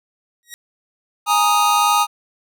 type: tone with exponential growth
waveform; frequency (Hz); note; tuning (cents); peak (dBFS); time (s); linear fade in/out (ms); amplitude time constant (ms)
10% pulse; 1899; A#6; +32; -20; 0.43-0.54; 0; 23
type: chord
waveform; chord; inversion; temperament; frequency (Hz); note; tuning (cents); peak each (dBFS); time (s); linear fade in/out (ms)
square; Ab suspended second; none; equal; 830.6 / 932.3 / 1244.5; Ab5 / Bb5 / Eb6; 0 / 0 / 0; -19 / -20 / -17; 1.26-2.07; 50
effects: none